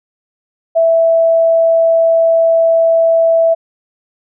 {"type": "tone", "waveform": "sine", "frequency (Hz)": 659.3, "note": "E5", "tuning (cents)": 0, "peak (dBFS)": -7, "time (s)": [0.75, 3.55], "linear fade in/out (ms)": 20, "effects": []}